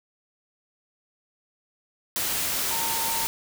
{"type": "tone in noise", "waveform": "sine", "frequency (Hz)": 912, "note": "A#5", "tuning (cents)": -38, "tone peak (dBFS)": -31, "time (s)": [2.71, 3.26], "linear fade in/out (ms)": 0, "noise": "white", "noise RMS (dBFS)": -27, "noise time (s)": [2.16, 3.27], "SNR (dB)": -7, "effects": []}